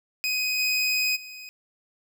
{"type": "tone with level steps", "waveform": "25% pulse", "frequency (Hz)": 2508, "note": "D#7", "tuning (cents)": 13, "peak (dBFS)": [-20, -18, -35], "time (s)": [0.24, 1.49], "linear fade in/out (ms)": 0, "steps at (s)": [0.58, 1.15], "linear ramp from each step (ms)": 20, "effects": []}